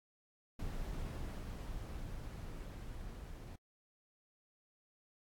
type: noise with level ramp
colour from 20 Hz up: brown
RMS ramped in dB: -41 to -48 dBFS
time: 0.59-3.56 s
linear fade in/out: 5 ms
effects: AAC 64 kbps